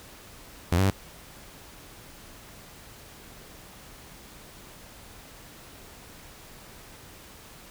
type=tone with pitch steps; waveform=sawtooth; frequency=86.1 / 95.7 / 97.1 Hz; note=F2 / G2 / G2; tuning=-24 / -41 / -16 cents; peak=-16 dBFS; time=0.72-0.903 s; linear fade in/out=5 ms; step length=61 ms; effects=pink hiss -48 dBFS RMS until 7.7 s